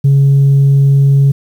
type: tone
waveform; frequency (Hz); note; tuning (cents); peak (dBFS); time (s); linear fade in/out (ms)
sine; 138.59; C#3; 0; -3; 0.04-1.32; 10
effects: tanh soft clip ceiling -3 dBFS + 7-bit